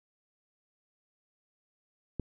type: click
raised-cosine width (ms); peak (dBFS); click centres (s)
3; -20; 2.197
effects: none